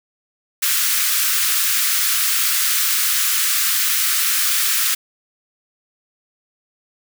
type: high-pass noise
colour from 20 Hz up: white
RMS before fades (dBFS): -18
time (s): 0.62-4.95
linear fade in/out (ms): 10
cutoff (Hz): 1200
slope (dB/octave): 48
effects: none